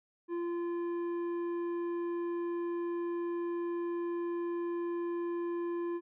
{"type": "tone with tanh clipping", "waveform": "sine", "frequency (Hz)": 344.3, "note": "F4", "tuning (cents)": -25, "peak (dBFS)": -34, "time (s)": [0.28, 6.01], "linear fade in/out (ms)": 50, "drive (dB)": 9, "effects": []}